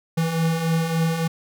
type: beating tone pair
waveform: square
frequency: 161 / 164.5 Hz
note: E3 / E3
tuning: -41 / -3 cents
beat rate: 3.5 Hz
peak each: -28 / -21 dBFS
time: 0.17-1.28 s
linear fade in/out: 10 ms
effects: none